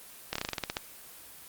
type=slowing click train; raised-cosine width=0.2 ms; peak=-13 dBFS; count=11; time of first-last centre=0.33-0.769 s; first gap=25 ms; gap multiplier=1.12; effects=white hiss -49 dBFS RMS until 1.48 s + Opus 24 kbps